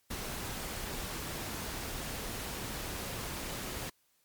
pink noise, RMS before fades -39 dBFS, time 0.1-3.9 s, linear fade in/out 10 ms, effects white hiss -72 dBFS RMS until 4.24 s + MP3 96 kbps

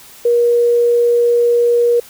sine tone, 476.1 Hz, A#4, 37 cents sharp, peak -9 dBFS, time 0.25-2 s, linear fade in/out 5 ms, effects white hiss -40 dBFS RMS until 2.09 s

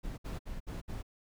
brown noise bursts, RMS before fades -39 dBFS, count 5, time 0.03-1.028 s, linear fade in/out 20 ms, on 150 ms, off 62 ms, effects none

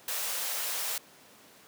white high-pass noise, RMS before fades -33 dBFS, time 0.08-0.98 s, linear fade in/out 2 ms, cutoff 440 Hz, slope 96 dB/octave, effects pink hiss -55 dBFS RMS until 1.67 s + high-pass 200 Hz 12 dB/octave

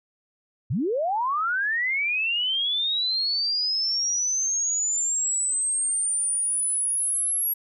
sine linear sweep, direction up, 93.7 to 11430 Hz, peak -22 dBFS, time 0.7-7.54 s, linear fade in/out 10 ms, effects none

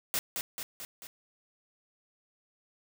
white noise with echo, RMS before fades -30 dBFS, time 0.14-0.19 s, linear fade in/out 0 ms, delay 220 ms, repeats 4, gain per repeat -4 dB, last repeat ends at 1.07 s, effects none

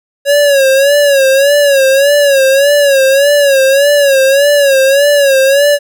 square tone with vibrato, 556 Hz, C#5, 5 cents sharp, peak -6 dBFS, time 0.25-5.79 s, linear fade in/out 50 ms, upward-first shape sine, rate 1.7 Hz, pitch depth 81 cents each way, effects none

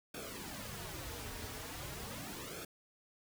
pink noise with flanger, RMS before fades -45 dBFS, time 0.14-2.65 s, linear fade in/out 5 ms, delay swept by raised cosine 1 to 5.8 ms, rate 0.4 Hz, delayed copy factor -0.75, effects none

